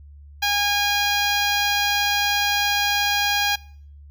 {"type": "tone with notch filter", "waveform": "10% pulse", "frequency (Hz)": 817, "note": "G#5", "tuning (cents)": -29, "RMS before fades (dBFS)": -21, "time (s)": [0.42, 3.56], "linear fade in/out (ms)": 10, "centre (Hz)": 10000, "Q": 1.7, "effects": ["noise-tail reverb RT60 0.5 s tail -22 dB re dry", "added 72 Hz sine -41 dBFS peak until 4.1 s"]}